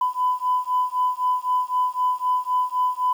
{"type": "beating tone pair", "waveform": "sine", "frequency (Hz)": [1000, 1003.9], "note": ["B5", "B5"], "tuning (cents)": [21, 28], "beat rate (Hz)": 3.9, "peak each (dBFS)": -22, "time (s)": [0.01, 3.13], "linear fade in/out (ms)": 5, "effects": ["tanh soft clip ceiling -12 dBFS", "8-bit"]}